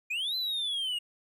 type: linear two-way sweep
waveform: triangle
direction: up then down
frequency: 2371 to 4088 to 2824 Hz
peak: -28 dBFS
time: 0.1-0.99 s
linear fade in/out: 10 ms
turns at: 0.36 s
effects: none